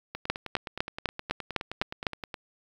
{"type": "two click trains", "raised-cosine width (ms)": 0.3, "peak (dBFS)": [-9, -19], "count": [8, 22], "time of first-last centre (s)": [[0.3, 2.068], [0.15, 2.342]], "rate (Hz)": [3.96, 9.58], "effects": ["8-bit"]}